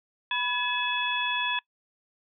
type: tone cluster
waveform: sine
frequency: 987 / 1699 / 2578 / 3397 Hz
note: B5 / G#6 / E7 / G#7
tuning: -1 / +39 / -39 / +38 cents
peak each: -31 dBFS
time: 0.31-1.59 s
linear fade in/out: 2 ms
effects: noise-tail reverb RT60 0.1 s tail -24 dB re dry